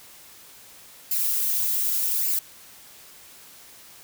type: noise with flanger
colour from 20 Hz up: violet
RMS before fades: -24 dBFS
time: 1.11-2.39 s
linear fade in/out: 2 ms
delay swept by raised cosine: 0.41 to 4.91 ms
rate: 0.85 Hz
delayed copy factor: +0.55
effects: white hiss -48 dBFS RMS until 4.03 s